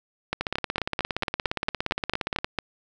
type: two click trains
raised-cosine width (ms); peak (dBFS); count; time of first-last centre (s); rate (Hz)
0.3; -9 / -10; 11 / 36; 0.33-2.587 / 0.41-2.445; 4.43 / 17.2
effects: none